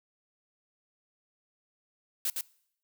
blue noise with echo, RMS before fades -30 dBFS, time 2.25-2.3 s, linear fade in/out 2 ms, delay 110 ms, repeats 1, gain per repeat -3 dB, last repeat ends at 2.41 s, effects noise-tail reverb RT60 0.7 s tail -23 dB re dry

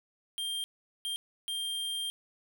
square tone bursts at uneven times, 3190 Hz, G7, 30 cents sharp, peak -33 dBFS, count 3, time 0.38-0.64 / 1.05-1.16 / 1.48-2.1 s, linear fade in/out 0 ms, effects none

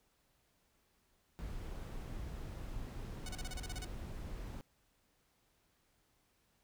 brown noise, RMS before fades -44 dBFS, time 1.39-4.61 s, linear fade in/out 0 ms
5% pulse tone bursts, 740 Hz, F#5, in tune, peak -33 dBFS, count 10, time 3.26-3.847 s, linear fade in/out 2 ms, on 29 ms, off 33 ms
effects pink hiss -75 dBFS RMS until 6.63 s

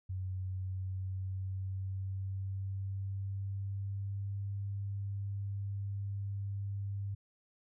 sine tone with pitch glide, 93.5 to 99.63 Hz, F#2 to G2, +19 to +29 cents, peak -35 dBFS, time 0.09-7.15 s, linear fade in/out 10 ms, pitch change +110 cents, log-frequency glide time 0.42-4.42 s, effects none

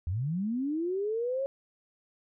sine linear sweep, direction up, 77.7 to 554 Hz, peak -28 dBFS, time 0.07-1.46 s, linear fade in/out 0 ms, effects none

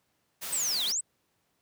white noise, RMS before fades -37 dBFS, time 0.41-0.93 s, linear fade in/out 20 ms
sine linear two-way sweep, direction down then up, 8372 to 3106 to 8372 Hz, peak -27 dBFS, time 0.52-1.01 s, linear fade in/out 10 ms, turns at 0.85 s
effects pink hiss -74 dBFS RMS until 1.61 s + high-pass 100 Hz 12 dB/octave

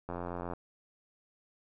click train, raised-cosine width 1 ms, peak -24 dBFS, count 40, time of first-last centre 0.09-0.535 s, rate 87.6 Hz, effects none

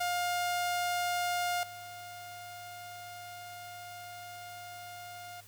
sawtooth tone with level steps, 708 Hz, F5, 23 cents sharp, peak -26 / -40 dBFS, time 0-5.41 s, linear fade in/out 10 ms, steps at 1.63 s, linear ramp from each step 2 ms, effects added 102 Hz sine -58 dBFS peak until 5.47 s + white hiss -57 dBFS RMS until 5.47 s

